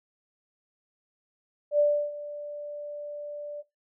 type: tone with ADSR envelope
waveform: sine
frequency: 587.3 Hz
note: D5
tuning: in tune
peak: -17 dBFS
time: 1.71-3.63 s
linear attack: 82 ms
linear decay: 320 ms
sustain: -17 dB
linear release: 32 ms
effects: noise-tail reverb RT60 0.2 s tail -18 dB re dry